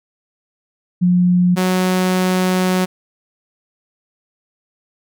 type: tone pair in turn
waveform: sine / sawtooth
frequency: 178.7 / 184.36 Hz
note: F3 / F#3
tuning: +40 / -6 cents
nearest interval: minor second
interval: 54 cents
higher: second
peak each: -10 dBFS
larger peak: neither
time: 1.01-1.56 / 1.56-2.86 s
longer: second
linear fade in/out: 20 ms
effects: none